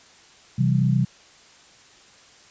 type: chord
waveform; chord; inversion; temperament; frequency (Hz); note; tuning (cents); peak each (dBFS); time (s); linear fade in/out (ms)
sine; C major; none; equal with one note detuned; 130.81 / 164.81 / 193.3; C3 / E3 / G3; 0 / 0 / -24; -19 / -23 / -23; 0.58-1.05; 10
effects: white hiss -51 dBFS RMS until 2.5 s + resampled to 16000 Hz